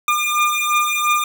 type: beating tone pair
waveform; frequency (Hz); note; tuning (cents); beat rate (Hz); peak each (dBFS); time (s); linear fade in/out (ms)
25% pulse; 1204 / 1206.9; D6 / D6; +43 / +47; 2.9; -15; 0.08-1.24; 2
effects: 8-bit